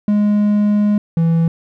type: tone pair in turn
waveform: triangle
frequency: 207.7 / 165.38 Hz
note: G#3 / E3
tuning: 0 / +6 cents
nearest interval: major third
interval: 394 cents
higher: first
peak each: -9 dBFS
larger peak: neither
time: 0.08-0.98 / 1.17-1.48 s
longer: first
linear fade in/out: 2 ms
effects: none